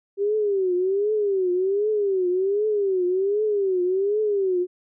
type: tone with vibrato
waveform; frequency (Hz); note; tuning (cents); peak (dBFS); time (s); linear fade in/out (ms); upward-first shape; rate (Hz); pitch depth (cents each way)
sine; 392; G4; 0; -19; 0.17-4.67; 50; triangle; 1.3; 180
effects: none